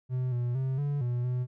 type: tone with pitch steps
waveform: triangle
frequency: 127.3 / 121.5 / 132.1 / 143.8 / 121.9 / 124.9 Hz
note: C3 / B2 / C3 / D3 / B2 / B2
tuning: -47 / -28 / +17 / -36 / -22 / +20 cents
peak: -25 dBFS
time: 0.09-1.47 s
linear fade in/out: 50 ms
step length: 230 ms
effects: none

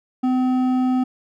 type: tone with hard clipping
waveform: sine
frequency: 255.2 Hz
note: C4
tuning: 43 cents flat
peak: -18 dBFS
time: 0.23-1.04 s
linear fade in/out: 10 ms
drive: 8 dB
effects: none

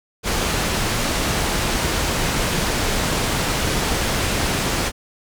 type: low-pass noise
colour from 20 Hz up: pink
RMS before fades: -21 dBFS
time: 0.23-4.92 s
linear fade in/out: 50 ms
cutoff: 9300 Hz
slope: 12 dB/octave
effects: none

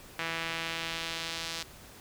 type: tone with band-pass filter sweep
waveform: sawtooth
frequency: 164.81 Hz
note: E3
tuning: in tune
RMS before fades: -36 dBFS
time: 0.19-1.63 s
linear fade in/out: 2 ms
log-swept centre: 2200 to 4600 Hz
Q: 1.3
effects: pink hiss -51 dBFS RMS until 2 s

